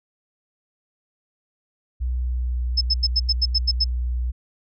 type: tone with pitch glide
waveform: sine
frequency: 62 to 61.01 Hz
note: B1 to B1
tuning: +7 to -20 cents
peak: -21 dBFS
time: 2-4.32 s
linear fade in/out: 20 ms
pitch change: -27 cents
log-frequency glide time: 2.18-2.66 s
type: tone bursts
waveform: sine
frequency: 5220 Hz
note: E8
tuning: 18 cents flat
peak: -16 dBFS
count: 9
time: 2.77-3.844 s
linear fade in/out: 10 ms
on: 42 ms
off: 87 ms
effects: none

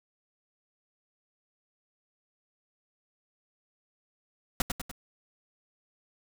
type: noise with echo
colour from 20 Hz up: pink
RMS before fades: -26 dBFS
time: 4.6-4.62 s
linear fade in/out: 2 ms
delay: 98 ms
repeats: 3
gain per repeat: -5 dB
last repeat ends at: 4.914 s
effects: none

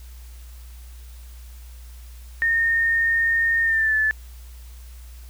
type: tone with pitch glide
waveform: sine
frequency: 1834 to 1741.1 Hz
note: A#6 to A6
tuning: -29 to -19 cents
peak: -17 dBFS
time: 2.42-4.11 s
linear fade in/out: 0 ms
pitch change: -90 cents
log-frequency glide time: 3.63-3.95 s
effects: added 60 Hz sine -38 dBFS peak until 5.29 s + white hiss -52 dBFS RMS until 5.29 s

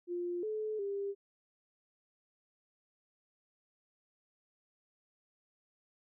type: tone with pitch steps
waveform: sine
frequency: 351.1 / 430.8 / 399.3 Hz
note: F4 / A4 / G4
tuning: +9 / -37 / +32 cents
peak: -34 dBFS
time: 0.07-1.15 s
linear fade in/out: 50 ms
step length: 360 ms
effects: none

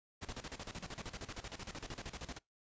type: noise with tremolo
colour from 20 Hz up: pink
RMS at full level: -44 dBFS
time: 0.21-2.39 s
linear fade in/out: 20 ms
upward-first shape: square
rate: 13 Hz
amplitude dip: 80%
effects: noise-tail reverb RT60 0.2 s tail -25 dB re dry + resampled to 16000 Hz

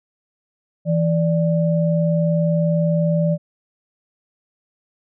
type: tone pair together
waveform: sine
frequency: 164.81 / 587.3 Hz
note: E3 / D5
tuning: 0 / 0 cents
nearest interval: octave + minor seventh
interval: 2200 cents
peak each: -16 / -21 dBFS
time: 0.85-3.38 s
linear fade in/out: 50 ms
effects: none

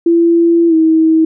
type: tone with pitch glide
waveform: sine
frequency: 337.4 to 320.5 Hz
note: E4 to E4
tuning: +40 to -49 cents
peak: -6 dBFS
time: 0.06-1.25 s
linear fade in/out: 5 ms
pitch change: -89 cents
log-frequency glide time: 0.68-0.74 s
effects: none

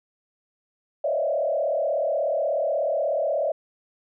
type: tone with frequency modulation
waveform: sine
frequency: 607 Hz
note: D#5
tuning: 43 cents flat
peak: -21 dBFS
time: 1.04-3.52 s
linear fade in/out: 5 ms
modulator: 36.5 Hz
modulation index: 1.8
effects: none

